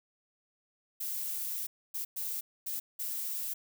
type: noise bursts at uneven times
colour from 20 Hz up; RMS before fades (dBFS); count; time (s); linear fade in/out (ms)
violet; -36; 5; 1-1.67 / 1.94-2.05 / 2.16-2.41 / 2.66-2.8 / 2.99-3.54; 10
effects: none